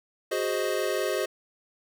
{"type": "chord", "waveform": "square", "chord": "Ab dominant seventh", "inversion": "third", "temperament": "equal", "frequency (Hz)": [370, 415.3, 523.3, 622.3], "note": ["Gb4", "Ab4", "C5", "Eb5"], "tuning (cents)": [0, 0, 0, 0], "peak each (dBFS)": -32, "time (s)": [0.31, 1.26], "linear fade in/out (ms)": 10, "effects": []}